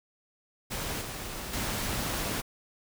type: noise with level steps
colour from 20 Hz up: pink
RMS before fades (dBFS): -34 / -38 / -32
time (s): 0.7-2.42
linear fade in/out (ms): 20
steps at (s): 1.01 / 1.53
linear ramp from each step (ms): 5
effects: none